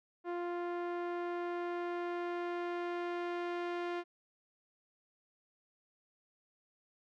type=tone with low-pass filter sweep; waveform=sawtooth; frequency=349.2 Hz; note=F4; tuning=in tune; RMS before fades=-38 dBFS; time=0.24-4.04 s; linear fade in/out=50 ms; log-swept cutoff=1400 to 2600 Hz; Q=0.83; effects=none